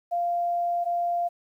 sine tone pair in turn, 695 / 695 Hz, F5 / F5, -9 / -9 cents, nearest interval unison, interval 0 cents, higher neither, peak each -23 dBFS, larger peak neither, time 0.11-0.85 / 0.85-1.29 s, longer first, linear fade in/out 20 ms, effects 10-bit

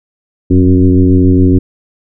sine tone with frequency modulation, 180.9 Hz, F#3, 39 cents flat, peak -4 dBFS, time 0.5-1.59 s, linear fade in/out 10 ms, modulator 92.2 Hz, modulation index 1.8, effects none

